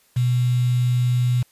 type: tone with quantisation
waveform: sine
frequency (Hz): 123.47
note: B2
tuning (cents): 0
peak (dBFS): -16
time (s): 0.16-1.43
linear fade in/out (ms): 10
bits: 6
effects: white hiss -59 dBFS RMS until 1.51 s + resampled to 32000 Hz